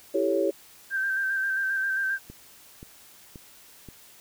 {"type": "chord", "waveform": "sine", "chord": "A dominant seventh", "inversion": "second", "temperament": "equal", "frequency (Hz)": [329.6, 392, 440, 554.4], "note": ["E4", "G4", "A4", "C#5"], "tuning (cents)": [0, 0, 0, 0], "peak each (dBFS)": [-28, -26, -31, -26], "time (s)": [0.14, 0.51], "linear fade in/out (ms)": 10}
{"type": "tone with vibrato", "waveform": "sine", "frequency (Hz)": 1568, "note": "G6", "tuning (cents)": 0, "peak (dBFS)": -24, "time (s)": [0.9, 2.19], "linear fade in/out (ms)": 50, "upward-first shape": "square", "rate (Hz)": 7.5, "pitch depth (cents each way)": 26}
{"type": "click train", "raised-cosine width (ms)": 3, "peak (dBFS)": -29, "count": 4, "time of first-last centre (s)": [2.3, 3.887], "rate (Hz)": 1.89}
{"effects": ["white hiss -52 dBFS RMS until 4.2 s"]}